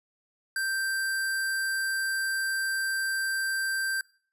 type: tone with sample-and-hold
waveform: sine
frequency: 1567 Hz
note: G6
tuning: 1 cent flat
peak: -26 dBFS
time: 0.56-4.01 s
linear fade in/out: 2 ms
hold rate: 6300 Hz
effects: noise-tail reverb RT60 0.5 s tail -24 dB re dry + resampled to 32000 Hz